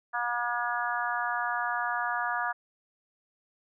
harmonic tone, 240 Hz, B3, 49 cents flat, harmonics 3 / 4 / 5 / 6 / 7, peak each -34 / -34 / -34 / -34 / -34 dBFS, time 0.13-2.53 s, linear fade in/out 20 ms, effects none

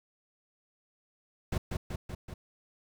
brown noise with echo, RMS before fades -30 dBFS, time 1.52-1.58 s, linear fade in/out 5 ms, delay 190 ms, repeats 4, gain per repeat -3 dB, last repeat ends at 2.34 s, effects none

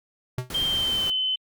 square tone with exponential decay, 126.2 Hz, B2, 38 cents sharp, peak -23 dBFS, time 0.38-0.52 s, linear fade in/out 2 ms, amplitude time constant 29 ms
pink noise, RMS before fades -35 dBFS, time 0.5-1.1 s, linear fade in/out 2 ms
sine tone with pitch glide, 3163 to 3046 Hz, G7 to F#7, +15 to +50 cents, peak -22 dBFS, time 0.54-1.36 s, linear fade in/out 10 ms, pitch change -65 cents, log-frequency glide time 0.65-1.12 s
effects Opus 48 kbps

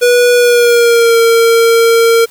square tone with pitch glide, 487.2 to 459.9 Hz, B4 to A#4, -24 to -23 cents, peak -6 dBFS, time 0.01-2.26 s, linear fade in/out 20 ms, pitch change -99 cents, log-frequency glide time 0.35-1.19 s, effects white hiss -40 dBFS RMS until 2.3 s

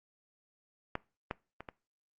clicks, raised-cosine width 0.5 ms, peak -18 / -19 / -28 / -27 dBFS, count 4, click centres 0.954 / 1.311 / 1.606 / 1.688 s, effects noise-tail reverb RT60 0.3 s tail -21 dB re dry + Opus 48 kbps

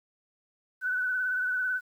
sine tone with vibrato, 1497 Hz, F#6, 20 cents sharp, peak -26 dBFS, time 0.81-1.81 s, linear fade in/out 50 ms, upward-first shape triangle, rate 18 Hz, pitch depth 43 cents each way, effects 10-bit

